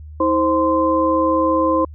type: tone cluster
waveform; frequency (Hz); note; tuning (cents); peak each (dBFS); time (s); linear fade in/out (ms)
sine; 320.2 / 525 / 1037; D#4 / C5 / C6; +50 / +6 / -16; -18; 0.2-1.85; 5
effects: added 76 Hz sine -33 dBFS peak until 1.94 s